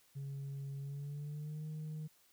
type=tone with pitch glide; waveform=sine; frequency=138.59 to 154.67 Hz; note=C#3 to D#3; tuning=0 to -10 cents; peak=-38 dBFS; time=0.15-2.08 s; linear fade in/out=20 ms; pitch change=+190 cents; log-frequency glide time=0.8-1.66 s; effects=tanh soft clip ceiling -39 dBFS + white hiss -69 dBFS RMS until 2.32 s